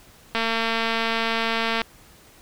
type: click train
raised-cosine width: 0.3 ms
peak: -8 dBFS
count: 334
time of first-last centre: 0.35-1.817 s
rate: 227 Hz
effects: pink hiss -51 dBFS RMS until 2.41 s